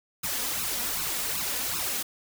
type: noise with flanger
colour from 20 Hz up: white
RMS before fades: -30 dBFS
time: 0.23-2.03 s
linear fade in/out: 10 ms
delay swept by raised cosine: 0.75 to 4.15 ms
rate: 2.6 Hz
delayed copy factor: +0.8
effects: none